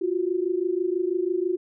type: tone pair together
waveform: sine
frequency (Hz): 346.8 / 372.9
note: F4 / F#4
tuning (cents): -12 / +14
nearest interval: minor second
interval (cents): 126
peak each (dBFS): -25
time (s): 0.01-1.57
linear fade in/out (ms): 10
effects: none